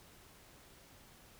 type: silence
effects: pink hiss -60 dBFS RMS until 1.39 s